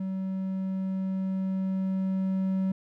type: tone with level ramp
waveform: triangle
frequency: 190 Hz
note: F#3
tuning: 46 cents sharp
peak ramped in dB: -27 to -22 dBFS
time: 0-2.72 s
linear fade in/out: 5 ms
effects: none